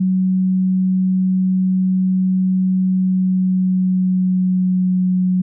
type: tone with pitch glide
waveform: sine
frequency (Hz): 186.5 to 183.61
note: F#3 to F#3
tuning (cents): +14 to -13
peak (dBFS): -13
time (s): 0-5.42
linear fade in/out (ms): 10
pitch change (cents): -27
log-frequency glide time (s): 2.83-5.05
effects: none